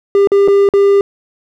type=tone with dropouts; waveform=triangle; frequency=399.2 Hz; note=G4; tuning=32 cents sharp; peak=-4 dBFS; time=0.15-1.01 s; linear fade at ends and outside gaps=1 ms; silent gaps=0.273-0.318 / 0.477-0.483 / 0.689-0.737 s; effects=none